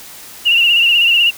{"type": "tone with vibrato", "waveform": "sine", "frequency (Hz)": 2794, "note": "F7", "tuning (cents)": 0, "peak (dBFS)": -8, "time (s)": [0.45, 1.31], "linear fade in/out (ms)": 20, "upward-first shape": "sine", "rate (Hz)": 16, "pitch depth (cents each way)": 61, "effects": ["white hiss -35 dBFS RMS until 1.37 s"]}